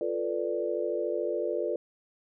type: chord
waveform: sine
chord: B half-diminished seventh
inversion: second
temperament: equal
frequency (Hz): 349.2 / 440 / 493.9 / 587.3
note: F4 / A4 / B4 / D5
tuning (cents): 0 / 0 / 0 / 0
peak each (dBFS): -33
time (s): 0.01-1.76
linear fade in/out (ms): 2
effects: none